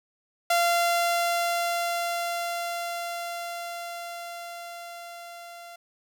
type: tone with level ramp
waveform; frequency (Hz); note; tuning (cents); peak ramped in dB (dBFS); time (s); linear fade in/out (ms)
sawtooth; 689; F5; -24; -16 to -38; 0.5-5.76; 5
effects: none